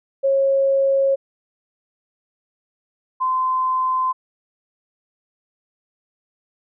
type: tone pair in turn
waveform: sine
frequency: 545 / 1031.5 Hz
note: C#5 / C6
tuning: -29 / -25 cents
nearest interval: major seventh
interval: 1104 cents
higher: second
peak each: -14 / -17 dBFS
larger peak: first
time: 0.23-1.16 / 3.2-4.13 s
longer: neither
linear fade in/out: 20 ms
effects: none